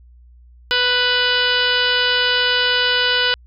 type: harmonic tone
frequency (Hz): 494.8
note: B4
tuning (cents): +3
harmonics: 1 / 2 / 3 / 4 / 5 / 6 / 7 / 8 / 9 / 10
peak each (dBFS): -25 / -28 / -19 / -28 / -28 / -19 / -27 / -25 / -28 / -28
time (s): 0.71-3.34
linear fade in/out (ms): 0
effects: added 60 Hz sine -43 dBFS peak until 3.46 s